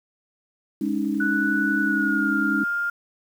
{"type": "chord", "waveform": "sine", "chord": "Ab suspended fourth", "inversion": "none", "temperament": "equal with one note detuned", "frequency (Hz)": [207.7, 280.1, 311.1], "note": ["Ab3", "Db4", "Eb4"], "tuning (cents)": [0, 18, 0], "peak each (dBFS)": -26, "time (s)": [0.81, 2.64], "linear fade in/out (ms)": 5}
{"type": "tone with pitch glide", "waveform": "sine", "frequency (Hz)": [1480, 1404.2], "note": ["F#6", "F6"], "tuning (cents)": [0, 9], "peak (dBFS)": -22, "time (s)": [1.2, 2.9], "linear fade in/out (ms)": 5, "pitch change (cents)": -91, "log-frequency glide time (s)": [1.83, 2.35]}
{"effects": ["8-bit"]}